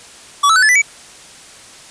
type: tone with pitch steps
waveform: square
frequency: 1141 / 1310.7 / 1505.6 / 1729.4 / 1986.6 / 2282 Hz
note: C#6 / E6 / F#6 / A6 / B6 / C#7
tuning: +50 / -10 / +30 / -30 / +10 / +50 cents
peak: -9 dBFS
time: 0.43-0.82 s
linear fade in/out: 10 ms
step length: 65 ms
effects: white hiss -39 dBFS RMS until 1.9 s + resampled to 22050 Hz